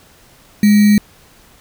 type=tone with sample-and-hold; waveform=sine; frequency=207.7 Hz; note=G#3; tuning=in tune; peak=-6 dBFS; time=0.63-0.98 s; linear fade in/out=2 ms; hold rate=2100 Hz; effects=pink hiss -47 dBFS RMS until 1.6 s